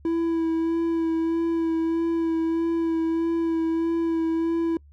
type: tone with vibrato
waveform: triangle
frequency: 329.6 Hz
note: E4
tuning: in tune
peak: -19 dBFS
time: 0.05-4.77 s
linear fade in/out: 2 ms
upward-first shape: sine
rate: 1.6 Hz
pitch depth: 19 cents each way
effects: noise-tail reverb RT60 0.1 s tail -26 dB re dry + added 72 Hz sine -48 dBFS peak until 4.92 s